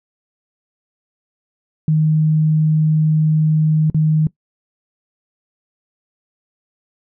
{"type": "tone with dropouts", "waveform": "sine", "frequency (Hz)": 155.56, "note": "D#3", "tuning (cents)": 0, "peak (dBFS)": -11, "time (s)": [1.88, 4.27], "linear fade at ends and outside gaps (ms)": 2, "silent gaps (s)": [3.9, 3.945], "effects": ["noise-tail reverb RT60 0.1 s tail -20 dB re dry"]}